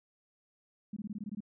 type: tone bursts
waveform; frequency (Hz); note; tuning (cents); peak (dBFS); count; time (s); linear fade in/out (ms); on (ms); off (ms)
sine; 207.7; G#3; 0; -36; 9; 0.93-1.405; 5; 35; 20
effects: none